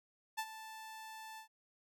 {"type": "tone with ADSR envelope", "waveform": "sawtooth", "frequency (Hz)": 880, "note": "A5", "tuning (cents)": 0, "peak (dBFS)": -31, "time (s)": [0.37, 1.48], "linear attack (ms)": 20, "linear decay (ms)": 57, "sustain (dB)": -13, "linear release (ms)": 100, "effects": []}